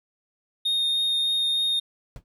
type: tone with vibrato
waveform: triangle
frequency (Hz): 3690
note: A#7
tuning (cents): -18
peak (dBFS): -20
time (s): 0.65-1.8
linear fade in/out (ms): 10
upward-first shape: triangle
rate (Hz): 3.3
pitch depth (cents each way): 9
type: noise with exponential decay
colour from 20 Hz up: brown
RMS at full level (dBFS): -33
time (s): 2.16-2.24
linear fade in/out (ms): 1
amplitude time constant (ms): 16
effects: none